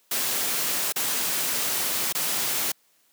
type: noise with dropouts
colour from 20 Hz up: white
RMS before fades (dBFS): -26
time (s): 0.11-2.72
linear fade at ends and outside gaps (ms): 5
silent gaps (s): 0.924-0.959 / 2.126-2.149
effects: white hiss -64 dBFS RMS until 3.12 s + high-pass 150 Hz 12 dB/octave